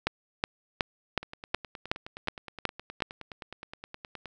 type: two click trains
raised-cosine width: 0.3 ms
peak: -9 / -24 dBFS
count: 9 / 30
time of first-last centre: 0.07-3.022 / 1.23-4.257 s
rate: 2.71 / 9.58 Hz
effects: none